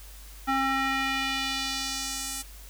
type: tone with band-pass filter sweep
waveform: square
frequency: 268.6 Hz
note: C4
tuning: 46 cents sharp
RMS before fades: -29 dBFS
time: 0.47-2.43 s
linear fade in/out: 20 ms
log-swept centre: 1200 to 9300 Hz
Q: 1.3
effects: added 50 Hz sine -44 dBFS peak until 2.69 s + white hiss -50 dBFS RMS until 2.69 s